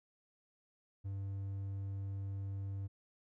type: tone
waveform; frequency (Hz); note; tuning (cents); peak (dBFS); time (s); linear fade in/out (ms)
triangle; 98.1; G2; +2; -36; 1.04-2.88; 20
effects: none